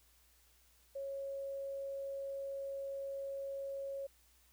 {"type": "tone", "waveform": "sine", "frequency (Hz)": 550, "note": "C#5", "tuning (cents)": -14, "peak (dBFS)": -39, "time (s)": [0.95, 4.07], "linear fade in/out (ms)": 10, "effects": ["added 60 Hz sine -70 dBFS peak until 4.52 s", "white hiss -69 dBFS RMS until 4.52 s"]}